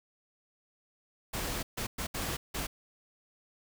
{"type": "noise bursts at uneven times", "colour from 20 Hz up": "pink", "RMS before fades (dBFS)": -35, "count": 5, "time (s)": [[1.33, 1.63], [1.77, 1.87], [1.98, 2.07], [2.14, 2.37], [2.54, 2.67]], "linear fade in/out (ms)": 10, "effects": []}